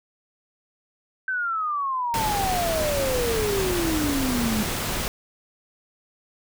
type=exponential sweep; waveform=sine; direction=down; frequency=1553 to 207.7 Hz; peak=-23 dBFS; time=1.28-4.63 s; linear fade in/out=2 ms
type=noise; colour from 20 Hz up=pink; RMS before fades=-27 dBFS; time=2.14-5.08 s; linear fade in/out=0 ms
effects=none